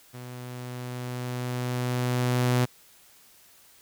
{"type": "tone with level ramp", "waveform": "sawtooth", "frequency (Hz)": 124.3, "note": "B2", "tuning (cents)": 12, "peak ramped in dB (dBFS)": [-35, -16], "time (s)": [0.13, 2.66], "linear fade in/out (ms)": 20, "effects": ["white hiss -56 dBFS RMS until 3.81 s"]}